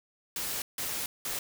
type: noise bursts at uneven times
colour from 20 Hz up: white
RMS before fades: -34 dBFS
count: 3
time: 0.36-0.62 / 0.78-1.06 / 1.25-1.39 s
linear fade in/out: 2 ms
effects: none